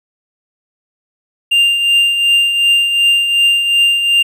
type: tone with tremolo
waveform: triangle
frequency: 2794 Hz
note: F7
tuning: in tune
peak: -5 dBFS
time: 1.51-4.23 s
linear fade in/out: 10 ms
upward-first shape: triangle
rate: 2.7 Hz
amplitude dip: 55%
effects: none